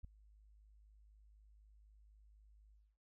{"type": "tone with ADSR envelope", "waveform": "sine", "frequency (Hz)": 52, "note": "G#1", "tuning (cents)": 3, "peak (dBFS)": -40, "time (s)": [0.03, 2.98], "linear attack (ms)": 15, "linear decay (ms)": 3, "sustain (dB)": -22, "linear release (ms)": 260, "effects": []}